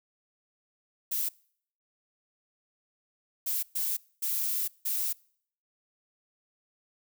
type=noise bursts at uneven times; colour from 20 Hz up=violet; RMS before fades=-30 dBFS; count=5; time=1.11-1.29 / 3.46-3.63 / 3.75-3.97 / 4.22-4.68 / 4.85-5.13 s; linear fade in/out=10 ms; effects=noise-tail reverb RT60 0.6 s tail -25 dB re dry